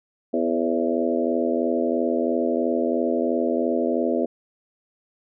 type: harmonic tone with a mistuned harmonic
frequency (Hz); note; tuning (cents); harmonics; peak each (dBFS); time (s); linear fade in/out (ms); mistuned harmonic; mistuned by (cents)
83; E2; +12; 3 / 4 / 5 / 6 / 7 / 8; -25 / -26 / -27 / -28 / -28 / -29; 0.33-4.26; 10; 6; +37
effects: none